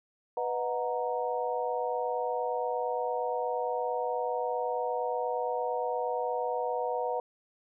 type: chord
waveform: sine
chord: B major seventh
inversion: none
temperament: equal with one note detuned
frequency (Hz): 493.9 / 622.3 / 731.1 / 932.3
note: B4 / D#5 / F#5 / A#5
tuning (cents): 0 / 0 / -21 / 0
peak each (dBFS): -32 / -37 / -34 / -35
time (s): 0.37-7.2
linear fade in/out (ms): 2
effects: none